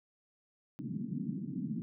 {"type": "band-pass noise", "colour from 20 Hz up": "white", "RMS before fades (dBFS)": -38, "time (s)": [0.79, 1.82], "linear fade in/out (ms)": 0, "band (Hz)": [140, 270], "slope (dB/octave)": 48, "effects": []}